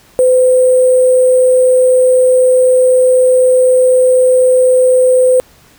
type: tone with sample-and-hold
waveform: sine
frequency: 508 Hz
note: B4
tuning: 49 cents sharp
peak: -5 dBFS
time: 0.19-5.4 s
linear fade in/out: 0 ms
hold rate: 8820 Hz
effects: pink hiss -45 dBFS RMS until 5.78 s